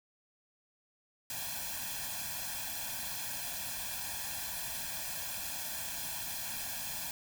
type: noise with comb filter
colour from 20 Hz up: white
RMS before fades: -39 dBFS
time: 1.3-7.11 s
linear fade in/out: 2 ms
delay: 1.2 ms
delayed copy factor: +0.95
effects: none